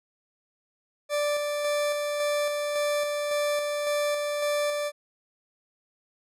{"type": "tone with tremolo", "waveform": "40% pulse", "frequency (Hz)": 587, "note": "D5", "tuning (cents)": -1, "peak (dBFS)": -23, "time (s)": [1.09, 4.92], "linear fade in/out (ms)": 50, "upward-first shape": "square", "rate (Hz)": 1.8, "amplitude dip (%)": 30, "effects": ["resampled to 32000 Hz"]}